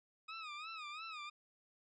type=tone with vibrato; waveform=20% pulse; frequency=1253 Hz; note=D#6; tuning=12 cents sharp; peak=-40 dBFS; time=0.28-1.3 s; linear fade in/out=10 ms; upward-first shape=sine; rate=2.9 Hz; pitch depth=110 cents each way; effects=resampled to 16000 Hz